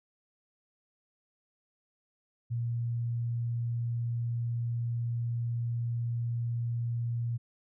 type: tone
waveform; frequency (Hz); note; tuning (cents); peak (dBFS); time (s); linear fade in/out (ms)
sine; 118; A#2; +22; -29; 2.5-7.38; 20
effects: none